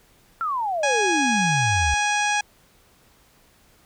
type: exponential sweep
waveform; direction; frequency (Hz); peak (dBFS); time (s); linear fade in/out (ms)
sine; down; 1385 to 66.7; -22; 0.41-1.94; 0
type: harmonic tone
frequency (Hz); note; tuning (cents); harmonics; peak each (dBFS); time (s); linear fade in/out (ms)
830; G#5; -1; 1 / 2 / 3 / 4 / 5 / 6 / 7 / 8 / 9 / 10; -23 / -25 / -26 / -32 / -38 / -39 / -31 / -39 / -42 / -39; 0.83-2.41; 5
effects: pink hiss -57 dBFS RMS until 3.85 s